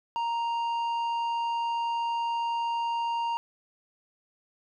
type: tone with tanh clipping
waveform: sine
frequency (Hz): 932.3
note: A#5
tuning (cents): 0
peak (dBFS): -28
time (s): 0.16-3.37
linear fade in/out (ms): 0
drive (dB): 8
effects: none